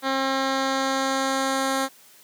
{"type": "tone with low-pass filter sweep", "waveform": "10% pulse", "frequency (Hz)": 267.9, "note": "C4", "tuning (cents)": 41, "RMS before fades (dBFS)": -24, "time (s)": [0.02, 1.89], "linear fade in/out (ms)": 50, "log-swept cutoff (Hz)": [3900, 11000], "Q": 1.1, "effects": ["white hiss -52 dBFS RMS until 2.23 s", "high-pass 150 Hz 12 dB/octave"]}